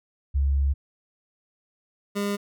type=tone pair in turn; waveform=sine / 25% pulse; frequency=69.3 / 202.8 Hz; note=C#2 / G#3; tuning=0 / -41 cents; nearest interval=octave + perfect fifth; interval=1859 cents; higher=second; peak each=-19 / -21 dBFS; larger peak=first; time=0.34-0.74 / 2.15-2.37 s; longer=first; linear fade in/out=20 ms; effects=none